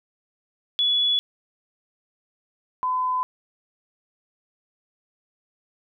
sine tone pair in turn, 3407 / 1012.9 Hz, G#7 / B5, +44 / +43 cents, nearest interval octave + major sixth, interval 2101 cents, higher first, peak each -18 / -21 dBFS, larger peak first, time 0.79-1.19 / 2.83-3.23 s, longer neither, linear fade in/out 0 ms, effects none

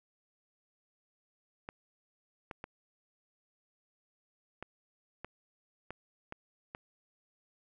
clicks, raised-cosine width 0.5 ms, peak -26 dBFS, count 8, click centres 1.689 / 2.512 / 2.641 / 4.626 / 5.246 / 5.906 / 6.324 / 6.749 s, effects none

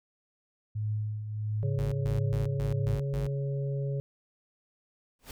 sine tone with tremolo, 106.6 Hz, G#2, 46 cents sharp, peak -27 dBFS, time 0.75-2.96 s, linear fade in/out 10 ms, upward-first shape triangle, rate 1.5 Hz, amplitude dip 60%
harmonic tone, 138.59 Hz, C#3, in tune, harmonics 1 / 3 / 4, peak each -29 / -39 / -41 dBFS, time 1.63-4 s, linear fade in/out 0 ms
square tone bursts, 51.9 Hz, G#1, in tune, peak -34 dBFS, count 6, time 1.78-3.27 s, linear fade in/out 5 ms, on 140 ms, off 130 ms
pink noise with exponential growth, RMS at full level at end -38 dBFS, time 5.19-5.31 s, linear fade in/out 2 ms, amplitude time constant 26 ms
effects none

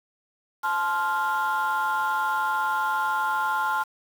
sine chord, F major, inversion first, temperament equal with one note detuned, 864.4 / 1046.5 / 1396.9 Hz, A5 / C6 / F6, -31 / 0 / 0 cents, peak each -25 / -26 / -25 dBFS, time 0.63-3.84 s, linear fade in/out 20 ms, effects tanh soft clip ceiling -18 dBFS + 7-bit

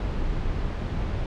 brown noise, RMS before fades -27 dBFS, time 0-1.26 s, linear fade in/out 2 ms, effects low-pass 4000 Hz 12 dB/octave

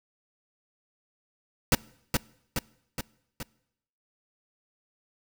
pink noise with echo, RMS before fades -20 dBFS, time 1.72-1.75 s, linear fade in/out 2 ms, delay 420 ms, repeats 4, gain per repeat -4 dB, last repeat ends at 3.43 s, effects noise-tail reverb RT60 0.8 s tail -24 dB re dry

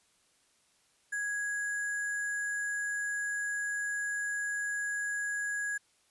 sine tone with sample-and-hold, 1661.2 Hz, G#6, in tune, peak -31 dBFS, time 1.12-5.78 s, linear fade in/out 10 ms, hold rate 8820 Hz, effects white hiss -69 dBFS RMS until 6.1 s + resampled to 24000 Hz

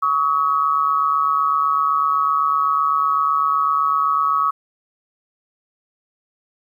sine tone pair together, 1127 / 1274.9 Hz, C#6 / D#6, +28 / +42 cents, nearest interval major second, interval 214 cents, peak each -18 dBFS, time 0.02-4.51 s, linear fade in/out 10 ms, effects 9-bit

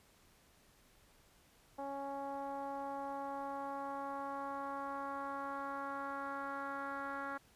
10% pulse tone with low-pass filter sweep, 277.2 Hz, C#4, in tune, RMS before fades -42 dBFS, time 1.78-7.38 s, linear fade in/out 10 ms, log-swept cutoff 780 to 1500 Hz, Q 2.4, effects pink hiss -67 dBFS RMS until 7.55 s + resampled to 32000 Hz

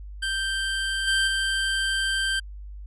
25% pulse tone with level steps, 1568 Hz, G6, in tune, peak -21 / -16 / -19 dBFS, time 0.22-2.4 s, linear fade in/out 10 ms, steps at 1.07 / 1.27 s, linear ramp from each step 10 ms, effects added 50 Hz sine -36 dBFS peak until 2.86 s + resampled to 22050 Hz

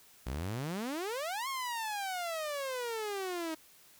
sawtooth exponential two-way sweep, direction up then down, 58.27 to 1099 to 313 Hz, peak -31 dBFS, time 0.26-3.55 s, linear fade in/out 10 ms, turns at 1.48 s, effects white hiss -60 dBFS RMS until 3.99 s

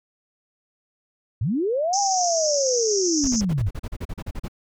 sine linear two-way sweep, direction up then down, 87 to 815 to 87 Hz, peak -20 dBFS, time 1.41-3.69 s, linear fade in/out 5 ms, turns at 1.99 s
white band-pass noise, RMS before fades -26 dBFS, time 1.93-3.41 s, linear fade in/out 2 ms, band 5300 to 6600 Hz, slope 96 dB/octave
brown noise bursts, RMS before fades -29 dBFS, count 15, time 3.23-4.483 s, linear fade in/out 10 ms, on 49 ms, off 37 ms
effects none

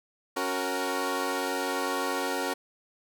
15% pulse chord, F# major, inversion second, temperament equal, 277.2 / 370 / 466.2 Hz, C#4 / F#4 / A#4, 0 / 0 / 0 cents, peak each -26 dBFS, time 0.36-2.54 s, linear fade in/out 10 ms, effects none

